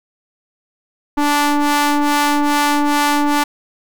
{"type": "ring-modulated tone", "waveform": "sawtooth", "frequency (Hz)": 292.1, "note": "D4", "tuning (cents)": -9, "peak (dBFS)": -6, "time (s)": [1.17, 3.44], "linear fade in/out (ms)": 10, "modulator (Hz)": 583, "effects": []}